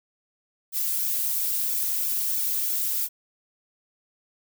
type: noise with flanger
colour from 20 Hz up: violet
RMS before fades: -26 dBFS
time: 0.72-3.09 s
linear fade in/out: 50 ms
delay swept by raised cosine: 1 to 4.3 ms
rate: 3 Hz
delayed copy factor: -0.75
effects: none